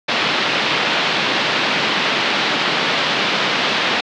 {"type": "band-pass noise", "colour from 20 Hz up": "white", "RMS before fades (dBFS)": -18, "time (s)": [0.08, 4.01], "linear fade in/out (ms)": 10, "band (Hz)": [150, 3900], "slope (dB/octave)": 24, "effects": ["low-pass 6000 Hz 12 dB/octave"]}